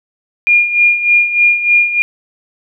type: tone with tremolo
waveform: sine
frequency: 2418 Hz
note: D7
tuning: 50 cents sharp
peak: -5 dBFS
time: 0.47-2.02 s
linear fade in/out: 0 ms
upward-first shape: sine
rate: 3.3 Hz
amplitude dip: 70%
effects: none